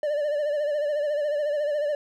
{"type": "tone with vibrato", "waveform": "triangle", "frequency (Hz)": 590, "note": "D5", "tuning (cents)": 8, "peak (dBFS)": -21, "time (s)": [0.03, 1.95], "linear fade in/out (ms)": 2, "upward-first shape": "sine", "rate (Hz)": 14, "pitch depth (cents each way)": 57, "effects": []}